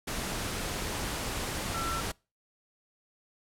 sine tone in noise, 1345 Hz, E6, 34 cents sharp, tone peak -33 dBFS, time 1.74-2.01 s, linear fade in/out 10 ms, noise pink, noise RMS -34 dBFS, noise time 0.07-2.12 s, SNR -2 dB, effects noise-tail reverb RT60 0.3 s tail -25 dB re dry + low-pass 12000 Hz 12 dB/octave

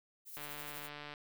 violet noise with tremolo, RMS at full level -46 dBFS, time 0.25-0.9 s, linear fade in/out 50 ms, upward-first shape sine, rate 12 Hz, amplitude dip 50%
click train, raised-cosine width 0.3 ms, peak -30 dBFS, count 114, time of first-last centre 0.37-1.139 s, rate 147 Hz
effects none

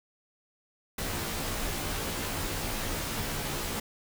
pink noise with comb filter, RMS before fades -33 dBFS, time 0.98-3.8 s, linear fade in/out 5 ms, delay 16 ms, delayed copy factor -1, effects none

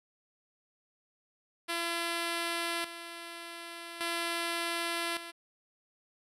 5% pulse tone with tremolo, 338.9 Hz, E4, 48 cents sharp, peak -20 dBFS, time 1.68-5.32 s, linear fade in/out 20 ms, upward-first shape square, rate 0.43 Hz, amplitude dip 70%, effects resampled to 32000 Hz

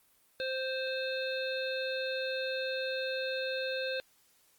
harmonic tone, 523.3 Hz, C5, in tune, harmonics 1 / 3 / 5 / 7 / 8, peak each -34 / -39 / -41 / -42 / -43 dBFS, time 0.4-4 s, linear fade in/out 0 ms, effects white hiss -67 dBFS RMS until 4.58 s + Opus 32 kbps

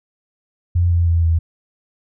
sine tone with pitch steps, 87.31 / 85.61 / 83.95 / 82.31 Hz, F2 / F2 / E2 / E2, 0 / -34 / +32 / -2 cents, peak -12 dBFS, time 0.75-1.39 s, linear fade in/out 10 ms, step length 160 ms, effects none

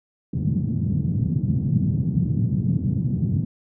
white band-pass noise, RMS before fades -22 dBFS, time 0.33-3.45 s, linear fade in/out 5 ms, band 100 to 180 Hz, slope 24 dB/octave, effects none

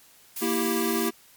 blue noise, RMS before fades -33 dBFS, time 0.36-1.09 s, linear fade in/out 5 ms
square chord, E diminished, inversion second, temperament equal, 233.1 / 329.6 / 392 Hz, Bb3 / E4 / G4, 0 / 0 / 0 cents, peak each -29 dBFS, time 0.41-1.11 s, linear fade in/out 20 ms
effects white hiss -55 dBFS RMS until 1.36 s + MP3 96 kbps

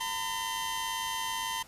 sawtooth tone cluster, 910 / 1008 / 3131 Hz, A#5 / B5 / G7, -42 / +35 / -3 cents, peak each -32 / -32 / -34 dBFS, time 0-1.63 s, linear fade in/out 10 ms, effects pink hiss -54 dBFS RMS until 1.67 s + resampled to 32000 Hz

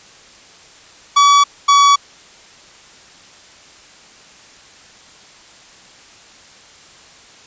45% pulse tone pair in turn, 1140 / 1134.1 Hz, C#6 / C#6, +48 / +39 cents, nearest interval unison, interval 9 cents, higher first, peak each -7 dBFS, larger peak neither, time 1.16-1.44 / 1.68-1.96 s, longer neither, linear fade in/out 10 ms, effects white hiss -43 dBFS RMS until 7.46 s + resampled to 16000 Hz

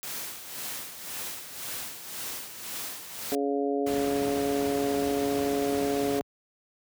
white noise with tremolo, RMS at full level -35 dBFS, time 0.03-3.35 s, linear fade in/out 0 ms, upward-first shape sine, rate 1.9 Hz, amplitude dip 60%
harmonic tone, 140.5 Hz, C#3, 24 cents sharp, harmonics 2 / 3 / 4 / 5, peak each -29 / -28 / -34 / -34 dBFS, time 3.32-6.21 s, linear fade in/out 0 ms
pink noise, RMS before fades -36 dBFS, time 3.86-6.2 s, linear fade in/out 10 ms
effects high-pass 80 Hz 12 dB/octave

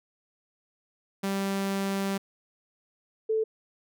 sawtooth / sine tone pair in turn, 195.9 / 439.8 Hz, G3 / A4, -1 / -1 cents, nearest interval octave + major second, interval 1400 cents, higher second, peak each -23 / -23 dBFS, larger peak neither, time 1.23-2.18 / 3.29-3.44 s, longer first, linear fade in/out 10 ms, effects none

